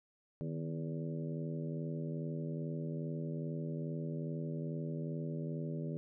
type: harmonic tone with a mistuned harmonic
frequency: 82.41 Hz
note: E2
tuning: in tune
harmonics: 2 / 3 / 4 / 5 / 6 / 7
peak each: -38 / -44 / -47 / -47 / -53 / -50 dBFS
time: 0.41-5.97 s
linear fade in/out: 0 ms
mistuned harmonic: 2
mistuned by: -100 cents
effects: none